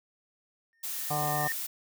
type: tone with exponential growth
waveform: triangle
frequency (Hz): 1826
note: A#6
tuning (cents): -36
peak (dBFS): -28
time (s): 0.73-1.52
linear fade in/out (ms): 0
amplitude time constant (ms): 170
type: noise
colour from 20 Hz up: blue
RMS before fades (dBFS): -35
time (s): 0.83-1.67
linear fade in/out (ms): 10
type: harmonic tone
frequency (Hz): 149.1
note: D3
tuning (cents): +27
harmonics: 1 / 2 / 3 / 4 / 5 / 6 / 7 / 8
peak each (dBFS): -34 / -43 / -43 / -38 / -31 / -42 / -40 / -38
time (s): 1.1-1.48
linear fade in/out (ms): 10
effects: none